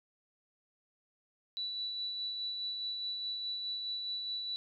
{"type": "tone with tremolo", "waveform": "sine", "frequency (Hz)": 3951, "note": "B7", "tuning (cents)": 0, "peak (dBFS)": -34, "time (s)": [1.57, 4.56], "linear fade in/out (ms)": 0, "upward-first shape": "sine", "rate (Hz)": 4.8, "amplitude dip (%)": 30, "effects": []}